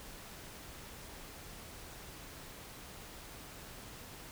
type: silence
effects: pink hiss -50 dBFS RMS until 4.31 s